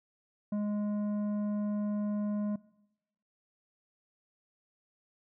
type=tone with tanh clipping; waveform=sine; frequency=207.7 Hz; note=G#3; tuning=in tune; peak=-31 dBFS; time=0.52-2.56 s; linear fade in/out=5 ms; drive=9 dB; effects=noise-tail reverb RT60 0.9 s tail -21 dB re dry